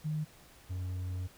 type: tone pair in turn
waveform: sine / triangle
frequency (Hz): 153.7 / 91.39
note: D#3 / F#2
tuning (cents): -21 / -21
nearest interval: major sixth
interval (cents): 900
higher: first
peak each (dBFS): -31 / -32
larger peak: first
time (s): 0.04-0.25 / 0.69-1.28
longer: second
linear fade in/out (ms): 20
effects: pink hiss -58 dBFS RMS until 1.37 s